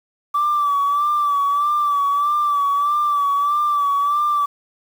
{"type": "tone with vibrato", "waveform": "sine", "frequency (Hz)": 1159, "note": "D6", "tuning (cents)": -23, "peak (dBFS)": -14, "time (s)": [0.34, 4.46], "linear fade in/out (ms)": 10, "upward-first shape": "sine", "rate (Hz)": 1.6, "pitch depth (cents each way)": 47, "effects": ["tanh soft clip ceiling -12 dBFS", "7-bit"]}